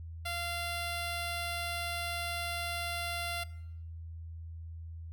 10% pulse tone, 691 Hz, F5, 19 cents flat, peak -26 dBFS, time 0.25-3.44 s, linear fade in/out 10 ms, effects noise-tail reverb RT60 0.8 s tail -20 dB re dry + added 82 Hz sine -41 dBFS peak until 5.12 s

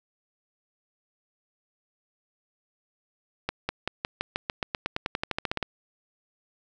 accelerating click train, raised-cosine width 0.3 ms, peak -11 dBFS, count 20, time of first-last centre 3.49-5.628 s, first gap 200 ms, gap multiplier 0.93, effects none

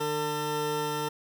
20% pulse tone pair together, 150.59 / 450 Hz, D3 / A4, +44 / +39 cents, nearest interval octave + perfect fifth, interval 1895 cents, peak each -30 / -24 dBFS, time 0-1.09 s, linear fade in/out 10 ms, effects none

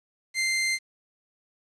sawtooth tone, 2087 Hz, C7, 5 cents flat, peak -20 dBFS, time 0.34-0.79 s, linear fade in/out 50 ms, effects resampled to 22050 Hz + 9-bit

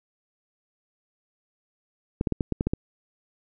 clicks, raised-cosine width 3 ms, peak -11 dBFS, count 8, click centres 2.211 / 2.272 / 2.323 / 2.408 / 2.523 / 2.609 / 2.67 / 2.735 s, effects none

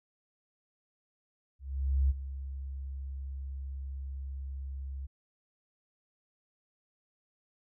sine tone with ADSR envelope, 67.7 Hz, C#2, 40 cents flat, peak -22 dBFS, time 1.59-5.07 s, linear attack 510 ms, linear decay 25 ms, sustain -14 dB, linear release 16 ms, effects none

